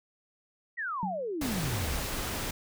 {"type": "exponential sweep", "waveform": "sine", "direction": "down", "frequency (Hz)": [1975.5, 51.91], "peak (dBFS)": -31, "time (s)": [0.77, 2], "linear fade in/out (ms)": 20}
{"type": "tone with exponential decay", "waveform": "sine", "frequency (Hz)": 186.4, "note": "F#3", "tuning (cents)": 13, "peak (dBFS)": -28, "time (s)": [1.03, 1.34], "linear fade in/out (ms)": 0, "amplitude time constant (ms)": 67}
{"type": "noise", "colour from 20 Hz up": "pink", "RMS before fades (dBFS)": -34, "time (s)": [1.41, 2.51], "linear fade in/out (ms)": 5}
{"effects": []}